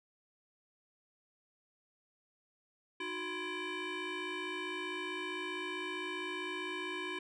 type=tone with frequency modulation; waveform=sine; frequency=987.8 Hz; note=B5; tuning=in tune; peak=-34 dBFS; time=3-7.19 s; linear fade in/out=5 ms; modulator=677 Hz; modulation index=3; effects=tanh soft clip ceiling -36 dBFS